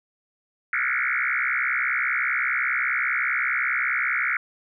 sine tone with frequency modulation, 1811 Hz, A6, 49 cents sharp, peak -21 dBFS, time 0.73-4.37 s, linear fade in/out 2 ms, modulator 65 Hz, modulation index 7.1, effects none

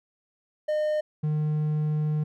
triangle tone pair in turn, 609 / 152.25 Hz, D#5 / D#3, -37 / -37 cents, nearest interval 2 octaves, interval 2400 cents, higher first, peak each -21 dBFS, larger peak neither, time 0.68-1.01 / 1.23-2.24 s, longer second, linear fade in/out 10 ms, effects none

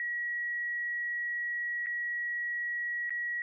sine tone with dropouts, 1916 Hz, A#6, 47 cents sharp, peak -31 dBFS, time 0-3.42 s, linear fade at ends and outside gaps 1 ms, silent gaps 1.861-1.868 / 3.095-3.105 s, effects none

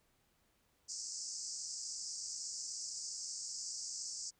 pink band-pass noise, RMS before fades -44 dBFS, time 0.88-4.31 s, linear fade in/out 20 ms, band 4800 to 8100 Hz, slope 96 dB/octave, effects pink hiss -75 dBFS RMS until 4.39 s

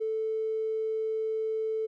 triangle tone with tanh clipping, 440 Hz, A4, in tune, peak -27 dBFS, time 0-1.87 s, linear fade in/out 20 ms, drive 2 dB, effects none

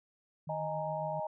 sine tone with tremolo, 155.56 Hz, D#3, in tune, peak -39 dBFS, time 0.47-1.2 s, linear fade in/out 5 ms, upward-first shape sine, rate 7.4 Hz, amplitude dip 35%
sine chord, D# suspended fourth, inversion none, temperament equal with one note detuned, 622.3 / 830.6 / 928.6 Hz, D#5 / G#5 / A#5, 0 / 0 / -7 cents, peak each -36 / -39 / -40 dBFS, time 0.49-1.27 s, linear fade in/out 5 ms
effects none

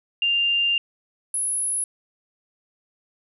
sine tone pair in turn, 2794 / 10549 Hz, F7 / E9, 0 / 0 cents, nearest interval octave + major seventh, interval 2300 cents, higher second, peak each -18 / -22 dBFS, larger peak first, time 0.22-0.78 / 1.34-1.84 s, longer first, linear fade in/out 2 ms, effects none

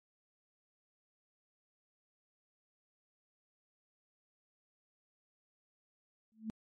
sine tone with exponential growth, 220 Hz, A3, in tune, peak -33 dBFS, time 6.32-6.5 s, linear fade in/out 0 ms, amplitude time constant 37 ms, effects MP3 48 kbps

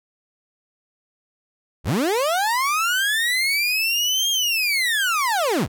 30% pulse linear two-way sweep, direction up then down, 46.25 to 3255 to 46.25 Hz, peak -16 dBFS, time 1.84-5.68 s, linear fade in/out 50 ms, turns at 4.3 s, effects none

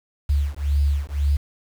sine beating tone pair, 70.5 / 72.4 Hz, C#2 / D2, +30 / -24 cents, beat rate 1.9 Hz, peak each -21 dBFS, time 0.29-1.37 s, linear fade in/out 10 ms, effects 7-bit

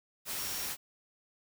sine tone in noise, 5588 Hz, F8, in tune, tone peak -43 dBFS, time 0.35-0.71 s, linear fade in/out 50 ms, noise white, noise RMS -37 dBFS, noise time 0.25-0.77 s, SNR -9 dB, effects none

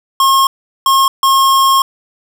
square tone bursts at uneven times, 1078 Hz, C#6, 49 cents flat, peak -8 dBFS, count 3, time 0.2-0.47 / 0.86-1.08 / 1.23-1.82 s, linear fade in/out 2 ms, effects none

